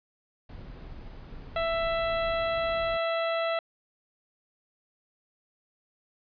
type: noise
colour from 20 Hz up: brown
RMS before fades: -42 dBFS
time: 0.49-2.97 s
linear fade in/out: 5 ms
type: harmonic tone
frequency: 663 Hz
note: E5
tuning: 10 cents sharp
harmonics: 1 / 2 / 3 / 4 / 5 / 6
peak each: -27 / -33 / -37 / -39 / -41 / -43 dBFS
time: 1.56-3.59 s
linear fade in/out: 2 ms
effects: resampled to 11025 Hz